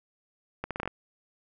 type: accelerating click train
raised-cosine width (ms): 0.5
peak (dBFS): -17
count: 7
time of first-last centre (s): 0.64-0.876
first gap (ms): 67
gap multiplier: 0.78
effects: none